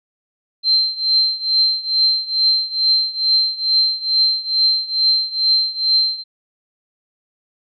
sine tone with tremolo, 4127 Hz, C8, 25 cents flat, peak -10 dBFS, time 0.63-6.24 s, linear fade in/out 50 ms, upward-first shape triangle, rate 2.3 Hz, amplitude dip 90%, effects none

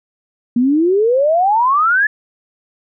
sine exponential sweep, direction up, 233.1 to 1751 Hz, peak -10 dBFS, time 0.56-2.07 s, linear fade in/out 5 ms, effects none

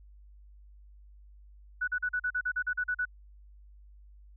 sine tone bursts, 1480 Hz, F#6, in tune, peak -27 dBFS, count 12, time 1.81-3.054 s, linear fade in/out 10 ms, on 67 ms, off 40 ms, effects added 50 Hz sine -51 dBFS peak until 4.36 s

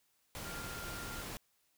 sine tone in noise, 1396.9 Hz, F6, in tune, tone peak -47 dBFS, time 0.45-1.22 s, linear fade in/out 0 ms, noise pink, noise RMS -44 dBFS, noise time 0.35-1.37 s, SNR -6 dB, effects white hiss -75 dBFS RMS until 1.77 s

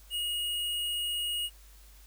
sine tone with hard clipping, 2877 Hz, F#7, 49 cents flat, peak -31 dBFS, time 0.1-1.5 s, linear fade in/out 50 ms, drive 16 dB, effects added 50 Hz sine -52 dBFS peak until 2.06 s + white hiss -59 dBFS RMS until 2.06 s

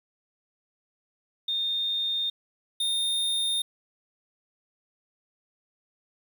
sine / square tone pair in turn, 3651 / 3651 Hz, A#7 / A#7, -37 / -37 cents, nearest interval unison, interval 0 cents, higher neither, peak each -25 / -25 dBFS, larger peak neither, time 1.48-2.3 / 2.8-3.62 s, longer neither, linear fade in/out 5 ms, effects 9-bit

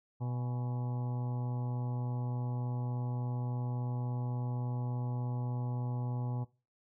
harmonic tone with a mistuned harmonic, 123.47 Hz, B2, in tune, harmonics 1 / 2 / 3 / 4 / 5 / 6 / 7 / 8 / 9, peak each -33 / -44 / -51 / -51 / -54 / -56 / -49 / -56 / -59 dBFS, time 0.2-6.45 s, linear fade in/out 20 ms, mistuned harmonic 7, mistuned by -47 cents, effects noise-tail reverb RT60 0.3 s tail -19 dB re dry

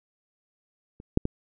clicks, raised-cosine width 3 ms, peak -30 / -6 / -14 dBFS, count 3, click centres 1.001 / 1.174 / 1.254 s, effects none

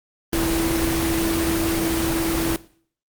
sine tone in noise, 330 Hz, E4, 2 cents sharp, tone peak -21 dBFS, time 0.33-2.56 s, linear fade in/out 0 ms, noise pink, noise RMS -24 dBFS, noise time 0.33-2.56 s, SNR 0 dB, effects noise-tail reverb RT60 0.5 s tail -18 dB re dry + Opus 24 kbps

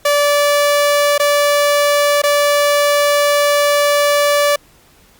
sawtooth tone with dropouts, 580 Hz, D5, 22 cents flat, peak -7 dBFS, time 0.05-4.56 s, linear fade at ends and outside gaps 5 ms, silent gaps 1.18-1.197 / 2.219-2.236 s, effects pink hiss -49 dBFS RMS until 5.19 s + Opus 48 kbps

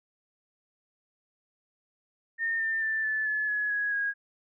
sine tone with pitch steps, 1824 / 1796.8 / 1770 / 1743.6 / 1717.7 / 1692.1 / 1666.8 / 1642 Hz, A#6 / A6 / A6 / A6 / A6 / G#6 / G#6 / G#6, -38 / +36 / +10 / -16 / -42 / +32 / +6 / -20 cents, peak -26 dBFS, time 2.38-4.14 s, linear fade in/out 50 ms, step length 220 ms, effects none

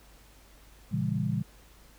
sine chord, A# diminished seventh, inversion none, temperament just, 116.54 / 139.85 / 167.82 / 201.4 Hz, A#2 / C#3 / E3 / G3, 0 / +16 / +31 / +47 cents, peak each -32 dBFS, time 0.91-1.43 s, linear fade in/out 20 ms, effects added 50 Hz sine -55 dBFS peak until 1.98 s + pink hiss -58 dBFS RMS until 1.98 s

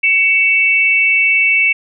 sine tone pair together, 2242 / 2660 Hz, C#7 / E7, +19 / +15 cents, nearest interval minor third, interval 296 cents, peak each -12 dBFS, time 0.03-1.73 s, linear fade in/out 10 ms, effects none

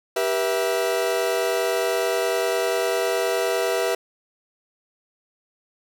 40% pulse chord, E minor, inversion first, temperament equal with one note detuned, 392 / 481.8 / 659.3 Hz, G4 / B4 / E5, 0 / -43 / 0 cents, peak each -25 / -24 / -24 dBFS, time 0.16-3.95 s, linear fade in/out 5 ms, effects none

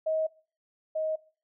sine tone pair in turn, 633 / 628.6 Hz, D#5 / D#5, +30 / +18 cents, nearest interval unison, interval 12 cents, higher first, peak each -25 / -27 dBFS, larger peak first, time 0.06-0.27 / 0.95-1.16 s, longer neither, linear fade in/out 10 ms, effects noise-tail reverb RT60 0.4 s tail -21 dB re dry

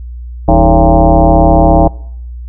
sine tone with frequency modulation, 317.2 Hz, D#4, 33 cents sharp, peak -3 dBFS, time 0.48-1.88 s, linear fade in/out 5 ms, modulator 120 Hz, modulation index 4.2, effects noise-tail reverb RT60 0.7 s tail -23 dB re dry + added 60 Hz sine -22 dBFS peak until 2.48 s

